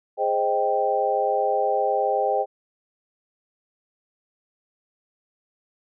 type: chord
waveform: sine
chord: Ab major seventh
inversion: none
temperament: equal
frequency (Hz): 415.3 / 523.3 / 622.3 / 784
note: Ab4 / C5 / Eb5 / G5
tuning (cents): 0 / 0 / 0 / 0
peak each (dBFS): -27 / -25 / -26 / -23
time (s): 0.17-2.46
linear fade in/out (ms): 50
effects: none